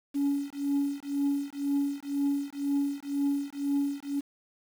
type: tone with tremolo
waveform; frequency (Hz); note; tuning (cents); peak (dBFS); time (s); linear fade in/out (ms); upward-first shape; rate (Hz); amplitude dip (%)
sine; 282.1; C#4; +30; -21; 0.14-4.21; 20; triangle; 2; 100
effects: tanh soft clip ceiling -21 dBFS + 8-bit